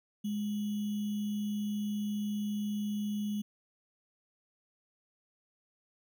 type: tone with sample-and-hold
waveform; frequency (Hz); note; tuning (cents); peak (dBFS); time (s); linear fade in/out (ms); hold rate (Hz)
sine; 207.7; G#3; 0; -31; 0.24-3.42; 10; 3150
effects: none